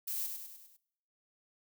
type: noise with echo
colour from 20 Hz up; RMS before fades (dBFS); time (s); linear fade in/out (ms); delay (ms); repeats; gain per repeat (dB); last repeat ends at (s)
violet; -37; 0.07-0.27; 10; 100; 5; -5; 0.77
effects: noise-tail reverb RT60 0.7 s tail -20 dB re dry